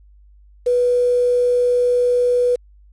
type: tone with quantisation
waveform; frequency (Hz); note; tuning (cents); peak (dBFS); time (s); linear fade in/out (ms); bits
sine; 490.8; B4; -11; -13; 0.66-2.56; 10; 6
effects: added 50 Hz sine -45 dBFS peak until 2.92 s + resampled to 22050 Hz